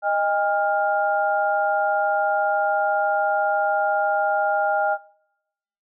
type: tone cluster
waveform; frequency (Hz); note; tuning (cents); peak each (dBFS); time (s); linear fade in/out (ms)
sine; 622 / 808 / 1404; D#5 / G#5 / F6; -1 / -48 / +9; -23 / -21 / -25; 0.02-4.98; 50
effects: noise-tail reverb RT60 0.9 s tail -24 dB re dry